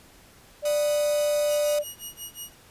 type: tone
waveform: sine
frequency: 591 Hz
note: D5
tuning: 11 cents sharp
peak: -21 dBFS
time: 0.62-1.84 s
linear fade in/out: 50 ms
type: chord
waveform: 5% pulse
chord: B major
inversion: second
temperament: equal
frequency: 740 / 987.8 / 1244.5 Hz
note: F#5 / B5 / D#6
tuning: 0 / 0 / 0 cents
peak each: -27 / -29 / -23 dBFS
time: 0.65-1.79 s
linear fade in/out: 5 ms
type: tone with tremolo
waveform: 5% pulse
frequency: 2885 Hz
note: F#7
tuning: 44 cents flat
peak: -25 dBFS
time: 1.48-2.55 s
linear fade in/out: 50 ms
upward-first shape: sine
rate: 5.6 Hz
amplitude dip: 95%
effects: pink hiss -53 dBFS RMS until 2.7 s + resampled to 32000 Hz